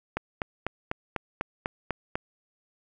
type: click train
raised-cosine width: 0.5 ms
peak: -13 dBFS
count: 9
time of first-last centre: 0.17-2.155 s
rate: 4.03 Hz
effects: none